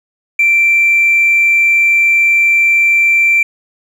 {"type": "tone", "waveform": "triangle", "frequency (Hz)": 2349, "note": "D7", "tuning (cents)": 0, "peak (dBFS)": -4, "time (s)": [0.39, 3.43], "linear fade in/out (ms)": 5, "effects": ["tanh soft clip ceiling -4 dBFS"]}